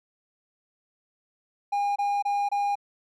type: tone bursts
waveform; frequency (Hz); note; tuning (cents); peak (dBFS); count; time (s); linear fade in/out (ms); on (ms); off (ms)
triangle; 811; G#5; -41; -21; 4; 1.72-2.755; 10; 240; 25
effects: none